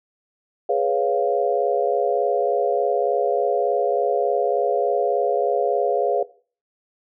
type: chord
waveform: sine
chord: C# dominant seventh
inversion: second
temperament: equal with one note detuned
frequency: 415.3 / 493.9 / 557.3 / 698.5 Hz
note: G#4 / B4 / C#5 / E#5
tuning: 0 / 0 / +9 / 0 cents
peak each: -23 dBFS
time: 0.69-6.23 s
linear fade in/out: 5 ms
effects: noise-tail reverb RT60 0.4 s tail -18 dB re dry